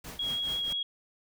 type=noise with tremolo; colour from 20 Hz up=pink; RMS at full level=-41 dBFS; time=0.04-0.73 s; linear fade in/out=5 ms; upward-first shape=triangle; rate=4.7 Hz; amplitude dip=85%
type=tone with vibrato; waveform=sine; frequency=3299 Hz; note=G#7; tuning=12 cents flat; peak=-29 dBFS; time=0.19-0.83 s; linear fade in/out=5 ms; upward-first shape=sine; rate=5.7 Hz; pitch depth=10 cents each way
effects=none